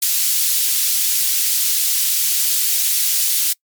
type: high-pass noise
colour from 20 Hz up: white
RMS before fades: -17 dBFS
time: 0.02-3.53 s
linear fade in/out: 5 ms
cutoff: 3600 Hz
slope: 12 dB/octave
effects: noise-tail reverb RT60 0.1 s tail -25 dB re dry + MP3 96 kbps